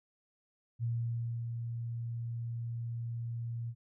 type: tone with ADSR envelope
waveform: sine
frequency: 117 Hz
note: A#2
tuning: 7 cents sharp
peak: -30 dBFS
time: 0.79-3.75 s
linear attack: 44 ms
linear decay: 620 ms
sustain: -5 dB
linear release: 61 ms
effects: none

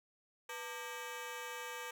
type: ring-modulated tone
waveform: 15% pulse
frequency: 698.5 Hz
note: F5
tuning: in tune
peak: -33 dBFS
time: 0.49-1.91 s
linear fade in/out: 5 ms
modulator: 206 Hz
effects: none

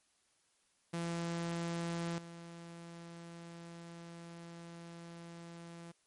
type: tone with level steps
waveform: sawtooth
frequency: 169.3 Hz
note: E3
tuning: 46 cents sharp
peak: -32 / -44 dBFS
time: 0.93-5.92 s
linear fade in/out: 10 ms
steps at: 2.18 s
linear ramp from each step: 5 ms
effects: white hiss -74 dBFS RMS until 6.06 s + MP3 48 kbps

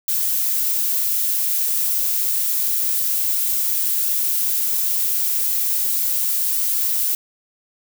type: noise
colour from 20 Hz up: violet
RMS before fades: -20 dBFS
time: 0.08-7.15 s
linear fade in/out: 2 ms
effects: none

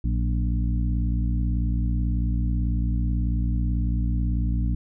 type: harmonic tone with a mistuned harmonic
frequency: 58.2 Hz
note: A#1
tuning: 2 cents flat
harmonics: 1 / 2 / 3 / 4 / 5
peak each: -22 / -28 / -32 / -34 / -36 dBFS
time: 0.04-4.75 s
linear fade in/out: 5 ms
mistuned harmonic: 3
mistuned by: +63 cents
effects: none

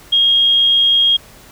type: tone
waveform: sine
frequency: 3257 Hz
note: G#7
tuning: 34 cents flat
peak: -9 dBFS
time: 0.12-1.17 s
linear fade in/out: 10 ms
effects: pink hiss -42 dBFS RMS until 1.51 s

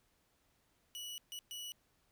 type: tone bursts at uneven times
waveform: sawtooth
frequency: 2939 Hz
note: F#7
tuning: 12 cents flat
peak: -40 dBFS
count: 3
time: 0.95-1.18 / 1.32-1.39 / 1.51-1.72 s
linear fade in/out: 0 ms
effects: pink hiss -75 dBFS RMS until 2.11 s

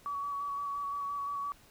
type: tone with vibrato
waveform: sine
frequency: 1134 Hz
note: C#6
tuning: 39 cents sharp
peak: -33 dBFS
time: 0.06-1.52 s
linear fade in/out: 0 ms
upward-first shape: square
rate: 5.8 Hz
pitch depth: 16 cents each way
effects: pink hiss -60 dBFS RMS until 1.7 s

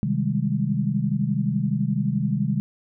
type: chord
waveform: sine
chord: Ab major seventh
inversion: first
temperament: equal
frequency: 130.81 / 155.56 / 196 / 207.7 Hz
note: C3 / Eb3 / G3 / Ab3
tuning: 0 / 0 / 0 / 0 cents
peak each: -26 dBFS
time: 0.03-2.6 s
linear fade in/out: 0 ms
effects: none

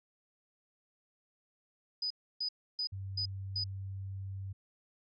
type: tone bursts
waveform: sine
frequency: 4978 Hz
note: D#8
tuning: in tune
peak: -32 dBFS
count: 5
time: 2.02-3.64 s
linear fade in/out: 5 ms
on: 84 ms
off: 300 ms
type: tone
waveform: sine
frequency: 96.8 Hz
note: G2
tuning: 21 cents flat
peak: -38 dBFS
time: 2.92-4.53 s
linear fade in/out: 10 ms
effects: none

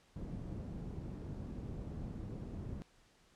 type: low-pass noise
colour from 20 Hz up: white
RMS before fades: -44 dBFS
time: 0.16-2.82 s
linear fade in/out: 0 ms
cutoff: 190 Hz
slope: 12 dB/octave
effects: pink hiss -68 dBFS RMS until 3.35 s + low-pass 8000 Hz 12 dB/octave

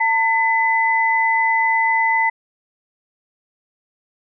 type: tone pair together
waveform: sine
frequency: 902 / 2009 Hz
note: A5 / B6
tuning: +43 / +29 cents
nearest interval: octave + major second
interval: 1386 cents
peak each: -17 dBFS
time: 0-2.3 s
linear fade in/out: 10 ms
effects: none

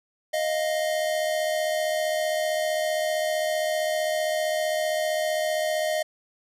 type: tone pair together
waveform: square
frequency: 622.6 / 698 Hz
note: D#5 / F5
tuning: +1 / -1 cents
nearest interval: major second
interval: 198 cents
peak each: -25 / -31 dBFS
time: 0.33-6.03 s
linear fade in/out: 10 ms
effects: resampled to 32000 Hz

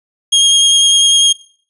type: tone with vibrato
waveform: sawtooth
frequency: 3249 Hz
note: G#7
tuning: 39 cents flat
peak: -4 dBFS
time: 0.32-1.33 s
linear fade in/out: 10 ms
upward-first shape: triangle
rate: 10 Hz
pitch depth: 15 cents each way
effects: noise-tail reverb RT60 0.5 s tail -22 dB re dry + resampled to 24000 Hz

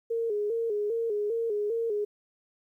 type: tone with vibrato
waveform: sine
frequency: 437 Hz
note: A4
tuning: 12 cents flat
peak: -26 dBFS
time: 0.1-2.05 s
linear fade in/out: 10 ms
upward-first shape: square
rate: 2.5 Hz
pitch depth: 88 cents each way
effects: 11-bit

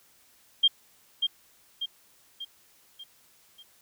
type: tone with echo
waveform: sine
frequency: 3200 Hz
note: G7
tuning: 35 cents sharp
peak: -16 dBFS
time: 0.63-0.68 s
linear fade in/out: 10 ms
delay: 590 ms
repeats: 5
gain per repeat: -6 dB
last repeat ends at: 3.63 s
effects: white hiss -61 dBFS RMS until 3.81 s

